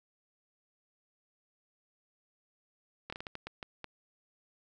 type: slowing click train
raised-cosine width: 0.3 ms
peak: -24 dBFS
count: 9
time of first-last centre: 3.1-3.843 s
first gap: 25 ms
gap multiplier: 1.36
effects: none